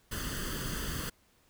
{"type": "noise with comb filter", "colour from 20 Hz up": "pink", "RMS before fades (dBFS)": -36, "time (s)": [0.11, 1.1], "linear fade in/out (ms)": 10, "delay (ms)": 0.64, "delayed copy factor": 0.75, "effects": ["pink hiss -67 dBFS RMS until 1.49 s"]}